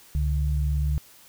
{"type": "tone pair together", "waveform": "sine", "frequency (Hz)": [69.3, 146.84], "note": ["C#2", "D3"], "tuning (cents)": [0, 0], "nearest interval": "octave + minor second", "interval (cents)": 1300, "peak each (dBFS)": [-22, -28], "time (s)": [0.15, 0.98], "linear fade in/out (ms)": 0, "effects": ["white hiss -52 dBFS RMS until 1.28 s"]}